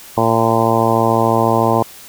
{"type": "harmonic tone", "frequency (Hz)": 113.8, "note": "A#2", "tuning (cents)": -41, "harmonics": [1, 2, 3, 4, 5, 6, 7, 8, 9], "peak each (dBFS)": [-20, -20, -20, -20, -20, -20, -20, -20, -20], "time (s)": [0.17, 1.83], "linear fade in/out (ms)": 5, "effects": ["white hiss -38 dBFS RMS until 2.08 s"]}